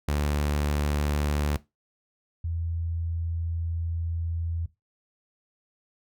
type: tone pair in turn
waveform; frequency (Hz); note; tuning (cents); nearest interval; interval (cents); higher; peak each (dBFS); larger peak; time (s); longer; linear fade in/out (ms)
sawtooth / sine; 73.42 / 83.49; D2 / E2; 0 / +23; major second; 223; second; -20 / -27; first; 0.08-1.57 / 2.44-4.66; second; 5
effects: noise-tail reverb RT60 0.2 s tail -17 dB re dry